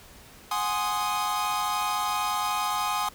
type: chord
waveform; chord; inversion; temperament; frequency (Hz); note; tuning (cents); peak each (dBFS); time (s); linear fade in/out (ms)
45% pulse; Ab dominant seventh; third; equal; 740 / 830.6 / 1046.5 / 1244.5; Gb5 / Ab5 / C6 / Eb6; 0 / 0 / 0 / 0; -35 / -30 / -31 / -30; 0.51-3.09; 5
effects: pink hiss -50 dBFS RMS until 3.14 s